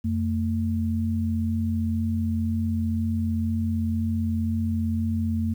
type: tone pair together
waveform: sine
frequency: 89.09 / 224.5 Hz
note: F2 / A3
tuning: +35 / +35 cents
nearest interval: octave + major third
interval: 1600 cents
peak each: -25 dBFS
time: 0.04-5.54 s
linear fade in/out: 10 ms
effects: 9-bit